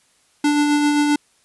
square tone with tremolo, 293.7 Hz, D4, in tune, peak -14 dBFS, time 0.44-1.16 s, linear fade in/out 5 ms, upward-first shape sine, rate 7.6 Hz, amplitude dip 30%, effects white hiss -59 dBFS RMS until 1.44 s + resampled to 24000 Hz

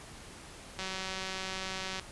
click train, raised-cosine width 0.2 ms, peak -20 dBFS, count 229, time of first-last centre 0.79-1.996 s, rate 189 Hz, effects pink hiss -49 dBFS RMS until 2.11 s + resampled to 24000 Hz

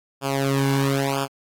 sawtooth tone with flanger, 137.3 Hz, C#3, 16 cents flat, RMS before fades -22 dBFS, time 0.21-1.28 s, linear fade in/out 50 ms, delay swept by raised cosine 0.5 to 1.6 ms, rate 1 Hz, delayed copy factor -0.95, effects AAC 48 kbps

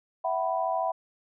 sine chord, E suspended second, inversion none, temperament equal with one note detuned, 659.3 / 752.5 / 987.8 Hz, E5 / F#5 / B5, 0 / +29 / 0 cents, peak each -29 / -29 / -31 dBFS, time 0.24-0.92 s, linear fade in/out 10 ms, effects none

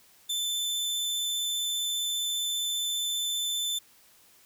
sawtooth tone with vibrato, 3530 Hz, A7, 5 cents sharp, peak -25 dBFS, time 0.29-3.79 s, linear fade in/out 10 ms, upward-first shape sine, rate 15 Hz, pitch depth 9 cents each way, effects white hiss -59 dBFS RMS until 4.45 s

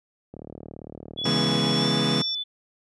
click train, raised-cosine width 2 ms, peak -25 dBFS, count 53, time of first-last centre 0.34-1.719 s, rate 37.7 Hz
sine tone with pitch glide, 3400 to 3490 Hz, G#7 to A7, +40 to -15 cents, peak -27 dBFS, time 1.17-2.44 s, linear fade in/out 20 ms, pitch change +45 cents, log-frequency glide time 1.77-1.86 s
sine tone with tremolo, 5430 Hz, F8, 50 cents flat, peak -27 dBFS, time 1.24-2.35 s, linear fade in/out 5 ms, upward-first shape triangle, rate 2.2 Hz, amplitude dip 50%
30% pulse chord, C# minor seventh, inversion none, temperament equal with one note detuned, 138.59 / 164.81 / 207.7 / 243.8 Hz, C#3 / E3 / G#3 / B3, 0 / 0 / 0 / -22 cents, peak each -25 dBFS, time 1.25-2.22 s, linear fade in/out 5 ms
effects high-pass 80 Hz 12 dB/octave + resampled to 24000 Hz

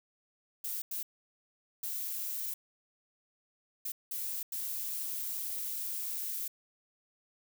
violet noise bursts at uneven times, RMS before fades -37 dBFS, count 6, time 0.64-0.82 / 0.91-1.03 / 1.83-2.54 / 3.85-3.92 / 4.11-4.43 / 4.52-6.48 s, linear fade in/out 5 ms, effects none

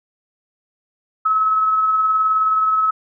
sine tone with tremolo, 1290 Hz, E6, 38 cents flat, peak -12 dBFS, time 1.25-2.91 s, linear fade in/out 10 ms, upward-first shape triangle, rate 19 Hz, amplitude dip 35%, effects none

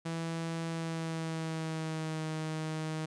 sawtooth tone with pitch glide, 164.81 to 157.28 Hz, E3 to D#3, 0 to +19 cents, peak -30 dBFS, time 0.05-3.06 s, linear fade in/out 10 ms, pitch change -81 cents, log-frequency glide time 0.68-2.26 s, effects resampled to 22050 Hz

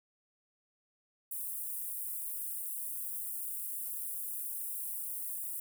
white high-pass noise, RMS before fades -39 dBFS, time 1.31-5.6 s, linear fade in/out 5 ms, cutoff 8900 Hz, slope 48 dB/octave, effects none

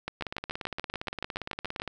two click trains, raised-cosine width 0.3 ms, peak -18 / -16 dBFS, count 30 / 13, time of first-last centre 0.21-1.877 / 0.08-1.799 s, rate 17.4 / 6.98 Hz, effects none

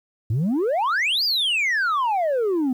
sine exponential two-way sweep, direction up then down, 100 to 5030 to 244.1 Hz, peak -16 dBFS, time 0.3-2.73 s, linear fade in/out 5 ms, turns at 1.24 s, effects tanh soft clip ceiling -18 dBFS + 9-bit

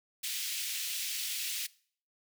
pink high-pass noise, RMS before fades -36 dBFS, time 0.23-1.67 s, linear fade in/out 10 ms, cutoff 2500 Hz, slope 24 dB/octave, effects noise-tail reverb RT60 0.5 s tail -21 dB re dry

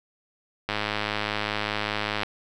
click train, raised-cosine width 0.3 ms, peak -10 dBFS, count 163, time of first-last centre 0.69-2.233 s, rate 105 Hz, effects none

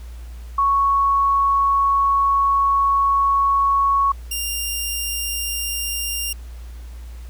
sine / 10% pulse tone pair in turn, 1109 / 2795 Hz, C#6 / F7, 0 / +1 cents, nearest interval octave + major third, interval 1601 cents, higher second, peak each -14 dBFS, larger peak neither, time 0.58-4.12 / 4.31-6.33 s, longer first, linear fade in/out 5 ms, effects added 59 Hz sine -32 dBFS peak until 7.29 s + pink hiss -50 dBFS RMS until 7.29 s

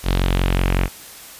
sawtooth tone with low-pass filter sweep, 45.35 Hz, F#1, 34 cents flat, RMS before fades -18 dBFS, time 0.03-0.89 s, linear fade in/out 50 ms, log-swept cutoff 4000 to 2400 Hz, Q 2.4, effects white hiss -39 dBFS RMS until 1.39 s + resampled to 32000 Hz

